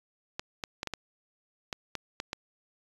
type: clicks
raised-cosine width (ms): 0.2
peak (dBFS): -16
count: 9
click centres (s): 0.395 / 0.638 / 0.831 / 0.873 / 0.937 / 1.728 / 1.953 / 2.201 / 2.331
effects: resampled to 24000 Hz